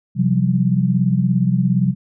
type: chord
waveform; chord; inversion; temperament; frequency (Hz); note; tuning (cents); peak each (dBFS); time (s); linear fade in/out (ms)
sine; C suspended fourth; none; equal with one note detuned; 130.81 / 174.61 / 191.85; C3 / F3 / G3; 0 / 0 / -37; -18; 0.15-1.95; 50
effects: none